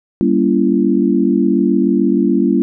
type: chord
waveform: sine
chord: G diminished seventh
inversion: none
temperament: just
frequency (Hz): 196 / 235.2 / 282.2 / 338.7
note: G3 / Bb3 / Db4 / Fb4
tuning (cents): 0 / +16 / +31 / +47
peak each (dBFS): -16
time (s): 0.21-2.62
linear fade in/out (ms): 0
effects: none